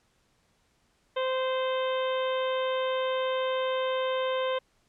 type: harmonic tone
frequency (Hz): 519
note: C5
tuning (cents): -14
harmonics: 1 / 2 / 3 / 4 / 5 / 6 / 7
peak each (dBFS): -27 / -33 / -40 / -42 / -44 / -40 / -43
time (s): 1.16-4.59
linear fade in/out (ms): 10
effects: pink hiss -69 dBFS RMS until 4.88 s + low-pass 9000 Hz 12 dB/octave